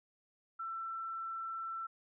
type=tone; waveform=sine; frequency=1339 Hz; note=E6; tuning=27 cents sharp; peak=-38 dBFS; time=0.59-1.87 s; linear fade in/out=10 ms; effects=none